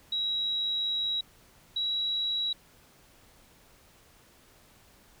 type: tone pair in turn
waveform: sine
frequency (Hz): 3865 / 3887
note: B7 / B7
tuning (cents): -38 / -28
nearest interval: unison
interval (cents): 10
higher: second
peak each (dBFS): -27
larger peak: neither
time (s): 0.12-1.21 / 1.76-2.53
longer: first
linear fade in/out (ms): 5
effects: pink hiss -59 dBFS RMS until 5.2 s